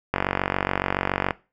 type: click train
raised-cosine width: 0.5 ms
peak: -6 dBFS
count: 56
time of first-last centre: 0.14-1.308 s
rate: 47.1 Hz
effects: noise-tail reverb RT60 0.3 s tail -19 dB re dry